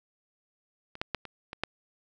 clicks, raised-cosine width 0.3 ms, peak -27 / -14 / -13 / -25 / -22 / -12 dBFS, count 6, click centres 0.954 / 1.015 / 1.147 / 1.253 / 1.531 / 1.636 s, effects none

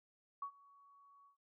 sine tone with ADSR envelope, 1123 Hz, C#6, 22 cents sharp, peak -38 dBFS, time 0.42-1.37 s, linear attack 4 ms, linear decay 83 ms, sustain -24 dB, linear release 110 ms, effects none

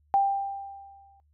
sine tone with exponential decay, 791 Hz, G5, 15 cents sharp, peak -17 dBFS, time 0.14-1.2 s, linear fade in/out 0 ms, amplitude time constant 230 ms, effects noise-tail reverb RT60 0.1 s tail -20 dB re dry + added 74 Hz sine -62 dBFS peak until 1.33 s

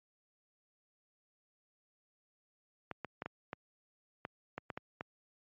clicks, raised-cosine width 0.5 ms, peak -24 dBFS, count 10, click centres 2.913 / 3.047 / 3.221 / 3.26 / 3.531 / 4.251 / 4.58 / 4.702 / 4.775 / 5.009 s, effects high-pass 100 Hz 12 dB/octave + MP3 32 kbps

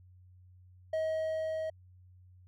triangle tone with level ramp, 635 Hz, D#5, 35 cents sharp, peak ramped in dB -27 to -31 dBFS, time 0.93-1.7 s, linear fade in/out 5 ms, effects added 91 Hz sine -55 dBFS peak until 2.47 s

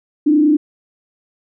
sine tone with frequency modulation, 300.5 Hz, D4, 40 cents sharp, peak -9 dBFS, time 0.26-0.57 s, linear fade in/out 10 ms, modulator 29.2 Hz, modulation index 0.61, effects none

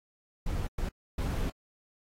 brown noise bursts at uneven times, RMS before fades -31 dBFS, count 3, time 0.46-0.67 / 0.78-0.89 / 1.18-1.5 s, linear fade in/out 5 ms, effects AAC 48 kbps

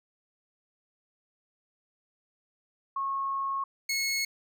sine / 20% pulse tone pair in turn, 1092 / 2184 Hz, C#6 / C#7, -26 / -26 cents, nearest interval octave, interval 1200 cents, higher second, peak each -28 / -22 dBFS, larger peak second, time 2.96-3.64 / 3.89-4.25 s, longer first, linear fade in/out 5 ms, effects none

